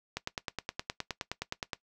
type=click train; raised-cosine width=0.2 ms; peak=-16 dBFS; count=16; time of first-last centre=0.17-1.732 s; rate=9.6 Hz; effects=noise-tail reverb RT60 0.1 s tail -18 dB re dry